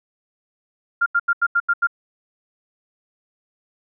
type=tone bursts; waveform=sine; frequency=1396.9 Hz; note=F6; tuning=in tune; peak=-14 dBFS; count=7; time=1.01-1.872 s; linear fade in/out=10 ms; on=52 ms; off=83 ms; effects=none